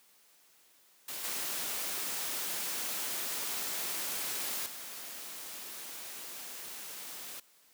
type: noise with level steps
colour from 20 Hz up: white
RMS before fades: -40 / -36 / -44 dBFS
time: 1.08-7.4 s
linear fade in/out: 5 ms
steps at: 1.24 / 4.66 s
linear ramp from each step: 2 ms
effects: white hiss -64 dBFS RMS until 7.73 s + high-pass 200 Hz 12 dB/octave